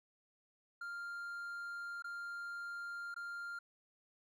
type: tone with dropouts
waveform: triangle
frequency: 1396.9 Hz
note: F6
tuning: in tune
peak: -40 dBFS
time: 0.81-3.59 s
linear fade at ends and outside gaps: 5 ms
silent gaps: 2.023-2.042 / 3.143-3.162 s
effects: none